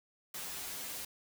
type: noise with comb filter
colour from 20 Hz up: white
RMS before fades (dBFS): -42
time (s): 0.34-1.05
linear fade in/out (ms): 5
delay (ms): 8.8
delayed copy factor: -0.9
effects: none